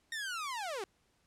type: linear sweep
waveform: sawtooth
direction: down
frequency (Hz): 1864.7 to 358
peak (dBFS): -33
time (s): 0.12-0.84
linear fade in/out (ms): 2
effects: pink hiss -73 dBFS RMS until 1.26 s + low-pass 10000 Hz 12 dB/octave